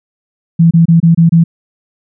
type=tone bursts; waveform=sine; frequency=166.5 Hz; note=E3; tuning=18 cents sharp; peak=-3 dBFS; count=6; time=0.59-1.44 s; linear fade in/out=10 ms; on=120 ms; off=26 ms; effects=none